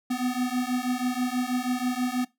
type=beating tone pair; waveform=square; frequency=246.9 / 253.1 Hz; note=B3 / B3; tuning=0 / +43 cents; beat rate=6.2 Hz; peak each=-29 dBFS; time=0.1-2.25 s; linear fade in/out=10 ms; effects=noise-tail reverb RT60 0.2 s tail -20 dB re dry